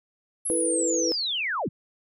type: linear sweep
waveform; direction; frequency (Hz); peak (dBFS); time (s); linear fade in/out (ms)
sine; down; 11175 to 77.1; -25; 0.45-1.69; 10
type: chord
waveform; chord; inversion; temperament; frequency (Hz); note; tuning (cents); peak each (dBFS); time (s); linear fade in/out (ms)
sine; E suspended fourth; none; equal; 329.6 / 440 / 493.9; E4 / A4 / B4; 0 / 0 / 0; -27 / -32 / -27; 0.5-1.12; 0
effects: none